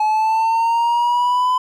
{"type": "linear sweep", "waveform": "triangle", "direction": "up", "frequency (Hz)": [852, 1012], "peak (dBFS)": -12, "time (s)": [0, 1.58], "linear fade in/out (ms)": 5, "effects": []}